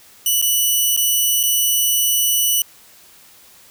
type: tone with dropouts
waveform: 5% pulse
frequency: 2960 Hz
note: F#7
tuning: in tune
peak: -6 dBFS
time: 0.26-2.62 s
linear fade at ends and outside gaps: 2 ms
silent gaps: 0.416-0.424 / 0.965-0.974 / 1.431-1.435 s
effects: white hiss -47 dBFS RMS until 3.7 s